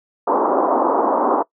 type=band-pass noise; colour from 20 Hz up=white; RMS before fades=-17 dBFS; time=0.27-1.43 s; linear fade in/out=10 ms; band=250 to 1100 Hz; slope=48 dB/octave; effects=noise-tail reverb RT60 0.1 s tail -22 dB re dry